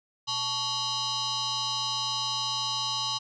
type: tone with frequency modulation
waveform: sine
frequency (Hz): 123.47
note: B2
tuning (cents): 0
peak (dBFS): -27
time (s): 0.27-3.19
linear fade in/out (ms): 20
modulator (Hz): 998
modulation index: 5.2
effects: none